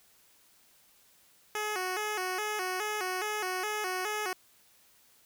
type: tone with vibrato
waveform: 10% pulse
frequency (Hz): 395.4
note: G4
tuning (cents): +15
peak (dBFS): -23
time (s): 1.55-4.33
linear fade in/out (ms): 2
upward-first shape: square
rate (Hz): 2.4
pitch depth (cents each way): 120
effects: white hiss -63 dBFS RMS until 5.25 s